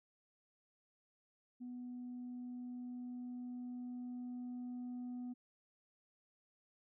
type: tone with level ramp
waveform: sine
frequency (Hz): 246.9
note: B3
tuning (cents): 0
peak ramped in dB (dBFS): -43 to -39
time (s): 1.6-5.34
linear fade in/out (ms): 20
effects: tanh soft clip ceiling -41 dBFS